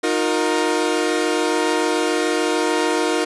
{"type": "chord", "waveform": "sawtooth", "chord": "Eb suspended second", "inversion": "none", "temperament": "equal with one note detuned", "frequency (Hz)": [311.1, 358, 466.2], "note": ["Eb4", "F4", "Bb4"], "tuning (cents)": [0, 43, 0], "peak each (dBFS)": -18, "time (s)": [0.03, 3.25], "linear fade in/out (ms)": 10, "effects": ["resampled to 24000 Hz"]}